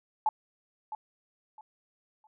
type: tone with echo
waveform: sine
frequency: 863 Hz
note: A5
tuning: 34 cents flat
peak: -22 dBFS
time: 0.26-0.29 s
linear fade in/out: 2 ms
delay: 660 ms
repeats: 3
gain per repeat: -12 dB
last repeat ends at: 2.27 s
effects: none